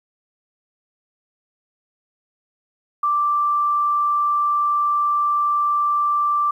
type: tone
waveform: sine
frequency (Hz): 1174.7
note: D6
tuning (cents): 0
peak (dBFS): -16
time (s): 3.03-6.51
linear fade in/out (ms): 5
effects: 9-bit